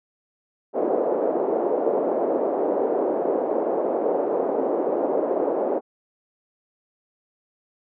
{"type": "band-pass noise", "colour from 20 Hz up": "white", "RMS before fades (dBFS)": -23, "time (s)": [0.73, 5.81], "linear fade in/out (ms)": 50, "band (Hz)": [330, 600], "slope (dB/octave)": 24, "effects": []}